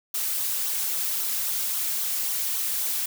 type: noise with flanger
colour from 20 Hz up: blue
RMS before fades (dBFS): -27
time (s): 0.14-3.06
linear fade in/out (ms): 5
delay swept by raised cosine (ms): 0.4 to 3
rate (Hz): 3.7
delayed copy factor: -0.5
effects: none